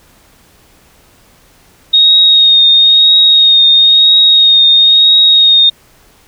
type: tone with vibrato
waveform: sine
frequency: 3729 Hz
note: A#7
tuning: in tune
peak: -3 dBFS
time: 1.93-5.7 s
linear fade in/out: 10 ms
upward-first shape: triangle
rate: 1 Hz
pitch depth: 28 cents each way
effects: pink hiss -46 dBFS RMS until 6.27 s